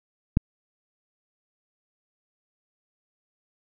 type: click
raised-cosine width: 5 ms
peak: -6 dBFS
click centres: 0.371 s
effects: none